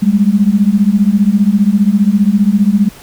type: beating tone pair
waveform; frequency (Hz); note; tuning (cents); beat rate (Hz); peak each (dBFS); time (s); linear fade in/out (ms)
sine; 196 / 211; G3 / G#3; 0 / +28; 15; -10; 0.02-2.89; 10
effects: pink hiss -37 dBFS RMS until 3.02 s